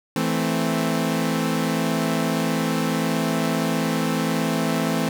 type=chord; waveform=sawtooth; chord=A minor; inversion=second; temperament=equal; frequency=164.81 / 220 / 261.6 Hz; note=E3 / A3 / C4; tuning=0 / 0 / 0 cents; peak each=-21 dBFS; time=0.16-5.09 s; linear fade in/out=2 ms; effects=none